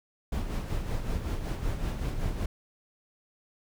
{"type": "noise with tremolo", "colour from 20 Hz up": "brown", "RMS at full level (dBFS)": -29, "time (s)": [0.32, 2.46], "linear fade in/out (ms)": 5, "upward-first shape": "sine", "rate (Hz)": 5.3, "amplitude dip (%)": 50, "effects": []}